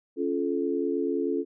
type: chord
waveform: sine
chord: Db augmented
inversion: none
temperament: just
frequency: 277.2 / 346.5 / 433.1 Hz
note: Db4 / F4 / A4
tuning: 0 / -14 / -27 cents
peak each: -29 dBFS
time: 0.16-1.45 s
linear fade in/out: 50 ms
effects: none

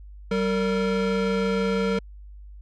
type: tone pair together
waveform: square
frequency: 192.65 / 458.2 Hz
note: G3 / A#4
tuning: -30 / -30 cents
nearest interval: octave + minor third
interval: 1500 cents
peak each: -25 dBFS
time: 0.31-1.99 s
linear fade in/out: 5 ms
effects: added 50 Hz sine -40 dBFS peak until 2.61 s + low-pass 4000 Hz 12 dB/octave

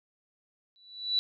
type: tone with exponential growth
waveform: sine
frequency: 3951 Hz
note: B7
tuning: in tune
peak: -21 dBFS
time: 0.76-1.19 s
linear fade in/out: 0 ms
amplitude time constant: 93 ms
effects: none

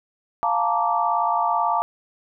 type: chord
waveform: sine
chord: Bb major seventh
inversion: second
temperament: just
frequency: 699.2 / 874.1 / 932.3 / 1165.4 Hz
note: F5 / A5 / Bb5 / D6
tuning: +2 / -12 / 0 / -14 cents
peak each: -24 dBFS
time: 0.43-1.82 s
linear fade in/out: 0 ms
effects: none

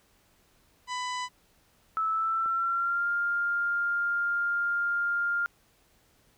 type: harmonic tone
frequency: 997 Hz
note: B5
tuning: 16 cents sharp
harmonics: 1 / 2 / 3 / 4 / 5 / 6 / 7 / 8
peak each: -32 / -38 / -42 / -44 / -46 / -48 / -49 / -50 dBFS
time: 0.87-1.29 s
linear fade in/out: 50 ms
type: tone with pitch glide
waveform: sine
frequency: 1308 to 1401.9 Hz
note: E6 to F6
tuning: -14 to +6 cents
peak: -25 dBFS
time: 1.97-5.46 s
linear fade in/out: 0 ms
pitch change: +120 cents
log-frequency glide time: 2.1-3.08 s
type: click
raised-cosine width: 1 ms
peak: -34 dBFS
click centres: 2.46 s
effects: pink hiss -65 dBFS RMS until 6.37 s

